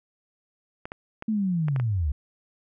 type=clicks; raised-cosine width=0.5 ms; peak=-20 dBFS; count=6; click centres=0.855 / 0.919 / 1.224 / 1.684 / 1.762 / 1.799 s
type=linear sweep; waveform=sine; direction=down; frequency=224.4 to 65.41 Hz; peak=-22 dBFS; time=1.28-2.12 s; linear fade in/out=5 ms
effects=none